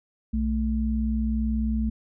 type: tone pair together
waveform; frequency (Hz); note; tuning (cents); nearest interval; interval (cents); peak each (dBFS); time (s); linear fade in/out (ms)
sine; 61.74 / 220; B1 / A3; 0 / 0; octave + minor seventh; 2200; -25; 0.33-1.9; 10
effects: none